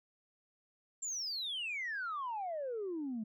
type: exponential sweep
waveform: sine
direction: down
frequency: 7459 to 209 Hz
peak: -35 dBFS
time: 1.02-3.24 s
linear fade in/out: 10 ms
effects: tanh soft clip ceiling -33 dBFS